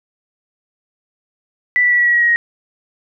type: tone with pitch steps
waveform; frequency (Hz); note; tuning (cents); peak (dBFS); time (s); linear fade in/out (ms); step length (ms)
sine; 1975.5 / 1961.9 / 1948.3 / 1934.8 / 1921.5 / 1908.2 / 1895 / 1881.9; B6 / B6 / B6 / B6 / B6 / A#6 / A#6 / A#6; 0 / -12 / -24 / -36 / -48 / +40 / +28 / +16; -10; 1.76-2.36; 0; 75
effects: none